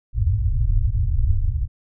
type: low-pass noise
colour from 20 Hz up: pink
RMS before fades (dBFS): -19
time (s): 0.13-1.68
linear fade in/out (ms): 50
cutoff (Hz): 120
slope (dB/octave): 96
effects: none